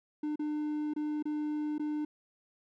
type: tone with dropouts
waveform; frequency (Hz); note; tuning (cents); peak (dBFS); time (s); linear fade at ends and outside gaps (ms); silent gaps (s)
triangle; 300.7; D4; +41; -29; 0.23-2.05; 5; 0.358-0.393 / 0.937-0.962 / 1.226-1.254 / 1.782-1.795
effects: none